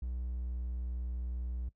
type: tone with pitch glide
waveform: triangle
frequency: 61.6 to 61.17 Hz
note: B1 to B1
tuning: -4 to -16 cents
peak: -33 dBFS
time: 0.02-1.69 s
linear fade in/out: 5 ms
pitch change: -12 cents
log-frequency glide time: 0.2-0.59 s
effects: noise-tail reverb RT60 0.1 s tail -17 dB re dry